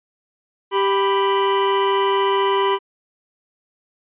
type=tone pair together; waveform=45% pulse; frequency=392.9 / 990 Hz; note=G4 / B5; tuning=+4 / +4 cents; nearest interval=octave + major third; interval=1600 cents; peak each=-18 / -19 dBFS; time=0.71-2.79 s; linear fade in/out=50 ms; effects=resampled to 8000 Hz